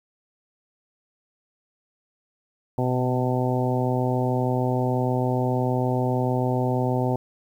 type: harmonic tone with a mistuned harmonic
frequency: 126.6 Hz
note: B2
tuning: 43 cents sharp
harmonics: 1 / 2 / 3 / 4 / 5 / 6 / 7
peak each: -24 / -27 / -29 / -30 / -31 / -32 / -32 dBFS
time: 2.78-7.16 s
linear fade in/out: 2 ms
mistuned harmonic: 1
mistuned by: -23 cents
effects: 9-bit